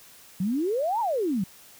sine exponential two-way sweep, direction up then down, 174.61 to 968 to 174.61 Hz, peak -23 dBFS, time 0.4-1.44 s, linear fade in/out 5 ms, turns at 1 s, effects white hiss -51 dBFS RMS until 1.79 s

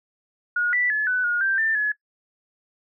sine tone with pitch steps, 1443 / 1969 / 1716 / 1497 / 1435 / 1574 / 1785 / 1699 Hz, F#6 / B6 / A6 / F#6 / F6 / G6 / A6 / G#6, -44 / -6 / -44 / +20 / +47 / +7 / +24 / +39 cents, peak -19 dBFS, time 0.56-1.92 s, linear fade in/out 5 ms, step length 170 ms, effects noise-tail reverb RT60 0.1 s tail -21 dB re dry

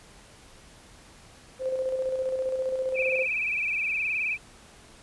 sine tone with tremolo, 521 Hz, C5, 7 cents flat, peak -24 dBFS, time 1.59-3.27 s, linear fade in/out 50 ms, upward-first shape square, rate 15 Hz, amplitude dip 40%
sine tone with vibrato, 2458 Hz, D#7, 22 cents flat, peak -25 dBFS, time 2.94-4.38 s, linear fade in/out 50 ms, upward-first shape sine, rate 19 Hz, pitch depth 99 cents each way
effects pink hiss -52 dBFS RMS until 5.02 s + resampled to 24000 Hz

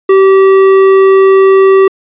triangle tone with tanh clipping, 385.7 Hz, G4, 28 cents flat, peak -4 dBFS, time 0.09-1.88 s, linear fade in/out 5 ms, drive 16 dB, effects resampled to 8000 Hz

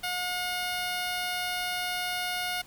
10% pulse tone, 720 Hz, F#5, 47 cents flat, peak -21 dBFS, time 0.03-2.62 s, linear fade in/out 10 ms, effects pink hiss -53 dBFS RMS until 2.66 s

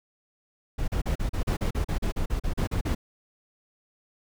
brown noise bursts, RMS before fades -26 dBFS, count 16, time 0.78-2.95 s, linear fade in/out 10 ms, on 100 ms, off 38 ms, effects none

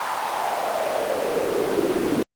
brown noise with high-pass filter sweep, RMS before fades -23 dBFS, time 0-2.23 s, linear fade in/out 5 ms, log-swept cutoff 1000 to 300 Hz, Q 4, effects Opus 24 kbps

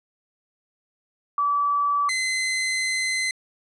sine / sawtooth tone pair in turn, 1152 / 2053 Hz, D6 / C7, -34 / -33 cents, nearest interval minor seventh, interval 1001 cents, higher second, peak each -19 dBFS, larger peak neither, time 1.38-2.09 / 2.09-3.31 s, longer second, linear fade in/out 2 ms, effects resampled to 24000 Hz

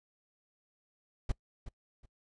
brown noise with echo, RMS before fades -29 dBFS, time 1.29-1.32 s, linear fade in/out 5 ms, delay 370 ms, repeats 2, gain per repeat -13 dB, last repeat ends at 2.06 s, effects noise-tail reverb RT60 0.1 s tail -24 dB re dry + resampled to 22050 Hz

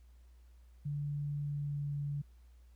sine tone with pitch glide, 145.1 to 143.77 Hz, D3 to D3, -21 to -36 cents, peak -34 dBFS, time 0.85-2.22 s, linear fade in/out 10 ms, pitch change -15 cents, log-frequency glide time 1.38-1.91 s, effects added 60 Hz sine -56 dBFS peak until 2.75 s + pink hiss -75 dBFS RMS until 2.75 s

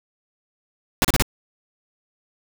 pink noise bursts, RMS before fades -17 dBFS, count 4, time 1.02-1.223 s, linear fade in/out 0 ms, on 26 ms, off 33 ms, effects none

